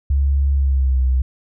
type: tone with pitch glide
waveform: sine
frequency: 69.4 to 64.38 Hz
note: C#2 to C2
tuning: +3 to -27 cents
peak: -13 dBFS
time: 0.1-1.22 s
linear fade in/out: 5 ms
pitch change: -130 cents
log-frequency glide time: 0.54-1 s
effects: none